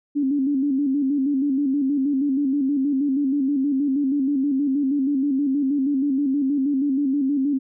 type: tone with vibrato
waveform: sine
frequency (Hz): 277.2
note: C#4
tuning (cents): 0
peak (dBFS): -18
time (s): 0.15-7.59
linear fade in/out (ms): 20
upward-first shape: square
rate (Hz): 6.3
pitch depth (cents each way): 74
effects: none